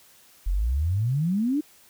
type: exponential sweep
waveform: sine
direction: up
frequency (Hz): 40.86 to 311.1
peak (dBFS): -21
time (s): 0.46-1.61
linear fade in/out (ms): 10
effects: white hiss -55 dBFS RMS until 1.89 s